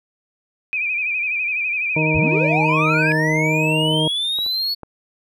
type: tone with vibrato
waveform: sine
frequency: 2443 Hz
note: D#7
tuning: 32 cents flat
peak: -19 dBFS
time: 0.73-3.12 s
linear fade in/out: 0 ms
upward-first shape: sine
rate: 12 Hz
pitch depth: 75 cents each way
type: harmonic tone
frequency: 156 Hz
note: D#3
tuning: 5 cents sharp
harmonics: 1 / 2 / 3 / 4 / 6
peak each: -20 / -23 / -25 / -26 / -28 dBFS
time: 1.96-4.08 s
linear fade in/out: 5 ms
type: linear sweep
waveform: triangle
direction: up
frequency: 36.71 to 4435 Hz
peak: -18 dBFS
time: 2.14-4.75 s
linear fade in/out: 20 ms
type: clicks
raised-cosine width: 1 ms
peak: -23 / -25 / -20 dBFS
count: 3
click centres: 4.388 / 4.463 / 4.833 s
effects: none